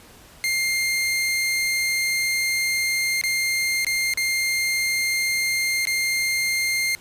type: tone with dropouts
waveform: sawtooth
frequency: 2111 Hz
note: C7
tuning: 15 cents sharp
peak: -17 dBFS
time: 0.44-6.95 s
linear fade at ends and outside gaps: 0 ms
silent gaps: 3.213-3.237 / 3.847-3.867 / 4.137-4.174 / 5.853-5.871 s
effects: pink hiss -48 dBFS RMS until 7 s + resampled to 32000 Hz